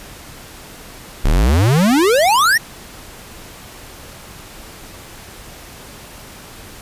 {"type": "exponential sweep", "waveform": "square", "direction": "up", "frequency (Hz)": [31.1, 1938], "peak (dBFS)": -11, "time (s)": [1.24, 2.58], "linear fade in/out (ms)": 10, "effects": ["pink hiss -37 dBFS RMS until 6.81 s", "resampled to 32000 Hz"]}